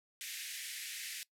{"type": "band-pass noise", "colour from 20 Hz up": "pink", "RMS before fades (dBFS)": -44, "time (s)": [0.21, 1.23], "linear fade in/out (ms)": 0, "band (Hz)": [1800, 14000], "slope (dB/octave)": 48, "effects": ["noise-tail reverb RT60 0.1 s tail -20 dB re dry"]}